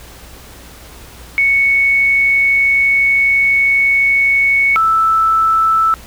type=tone pair in turn; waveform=sine; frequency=2217 / 1318.2 Hz; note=C#7 / E6; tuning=0 / 0 cents; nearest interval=major sixth; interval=900 cents; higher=first; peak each=-9 dBFS; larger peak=neither; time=1.38-4.76 / 4.76-5.94 s; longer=first; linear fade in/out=0 ms; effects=added 60 Hz sine -39 dBFS peak until 6.06 s + pink hiss -38 dBFS RMS until 6.06 s